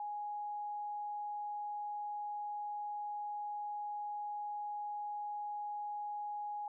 sine tone, 830.6 Hz, G#5, in tune, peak -38 dBFS, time 0-6.68 s, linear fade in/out 2 ms, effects none

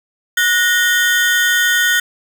35% pulse ring-modulated tone, 1661.2 Hz, G#6, in tune, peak -7 dBFS, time 0.37-2 s, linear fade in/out 5 ms, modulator 198 Hz, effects none

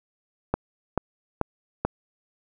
click train, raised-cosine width 1 ms, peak -8 dBFS, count 4, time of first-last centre 0.54-1.85 s, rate 2.29 Hz, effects none

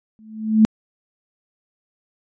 sine tone with exponential growth, 218.1 Hz, A3, 15 cents flat, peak -6 dBFS, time 0.19-0.65 s, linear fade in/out 0 ms, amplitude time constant 100 ms, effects resampled to 16000 Hz

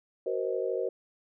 sine chord, C half-diminished seventh, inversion second, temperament just, 376.7 / 470.9 / 523.3 / 627.9 Hz, Gb4 / Bb4 / C5 / Eb5, +31 / +18 / 0 / +16 cents, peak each -33 / -32 / -33 / -38 dBFS, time 0.26-0.89 s, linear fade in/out 5 ms, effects none

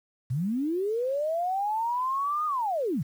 sine linear two-way sweep, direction up then down, 113.4 to 1244.5 to 113.4 Hz, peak -25 dBFS, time 0.3-3.03 s, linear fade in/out 10 ms, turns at 2.46 s, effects 9-bit

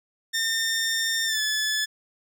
15% pulse tone with pitch glide, 1813 to 1725.1 Hz, A#6 to A6, -49 to -35 cents, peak -17 dBFS, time 0.33-1.86 s, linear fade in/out 20 ms, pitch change -86 cents, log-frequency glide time 1.25-1.4 s, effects none

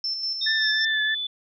sine tone with tremolo, 5330 Hz, E8, 18 cents sharp, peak -24 dBFS, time 0.04-0.85 s, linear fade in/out 2 ms, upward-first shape square, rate 5.2 Hz, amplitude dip 40%
sine tone with pitch glide, 3671 to 3483 Hz, A#7 to A7, -27 to -18 cents, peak -26 dBFS, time 0.41-1.27 s, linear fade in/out 5 ms, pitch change -91 cents, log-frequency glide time 0.53-1.05 s
sine tone with vibrato, 1748 Hz, A6, 12 cents flat, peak -22 dBFS, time 0.46-1.15 s, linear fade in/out 10 ms, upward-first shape triangle, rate 3.1 Hz, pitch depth 34 cents each way
effects none

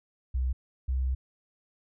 sine tone pair in turn, 63.8 / 64.73 Hz, C2 / C2, -43 / -18 cents, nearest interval unison, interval 25 cents, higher second, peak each -25 / -25 dBFS, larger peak neither, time 0.34-0.53 / 0.88-1.15 s, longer second, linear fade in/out 10 ms, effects none

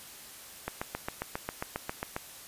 click train, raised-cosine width 0.5 ms, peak -17 dBFS, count 12, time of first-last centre 0.68-2.164 s, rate 7.41 Hz, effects white hiss -48 dBFS RMS until 2.47 s + resampled to 32000 Hz

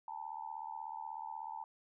sine tone with amplitude modulation, 886 Hz, A5, 12 cents sharp, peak -37 dBFS, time 0.08-1.64 s, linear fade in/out 2 ms, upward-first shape sine, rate 76.4 Hz, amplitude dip 100%, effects none

